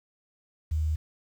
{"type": "tone with quantisation", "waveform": "sine", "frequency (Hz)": 77.78, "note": "D#2", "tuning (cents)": 0, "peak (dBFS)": -24, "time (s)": [0.71, 0.96], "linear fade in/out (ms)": 10, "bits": 9, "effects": []}